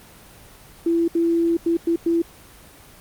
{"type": "tone bursts at uneven times", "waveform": "sine", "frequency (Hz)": 335.7, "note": "E4", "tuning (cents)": 32, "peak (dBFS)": -16, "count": 5, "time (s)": [[0.86, 1.08], [1.15, 1.57], [1.66, 1.77], [1.87, 1.96], [2.06, 2.22]], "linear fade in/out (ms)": 5, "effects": ["pink hiss -46 dBFS RMS until 3 s", "Opus 24 kbps"]}